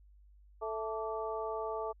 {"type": "harmonic tone with a mistuned harmonic", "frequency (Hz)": 220, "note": "A3", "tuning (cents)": 0, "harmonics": [2, 3, 4, 5], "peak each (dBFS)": [-38, -40, -41, -42], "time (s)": [0.61, 1.93], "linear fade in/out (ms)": 20, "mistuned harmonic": 5, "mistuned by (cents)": 91, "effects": ["added 50 Hz sine -57 dBFS peak until 2 s"]}